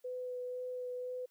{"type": "tone with vibrato", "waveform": "sine", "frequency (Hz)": 500, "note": "B4", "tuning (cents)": 21, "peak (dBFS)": -37, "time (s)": [0.04, 1.26], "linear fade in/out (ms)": 10, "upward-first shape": "sine", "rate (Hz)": 2, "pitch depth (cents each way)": 11, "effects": ["white hiss -75 dBFS RMS until 1.3 s", "high-pass 300 Hz 12 dB/octave"]}